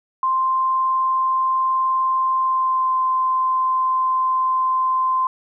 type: tone with pitch glide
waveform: sine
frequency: 1046.5 to 1038.1 Hz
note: C6 to C6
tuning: 0 to -14 cents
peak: -16 dBFS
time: 0.23-5.27 s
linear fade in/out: 2 ms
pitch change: -14 cents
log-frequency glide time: 2.39-2.95 s
effects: none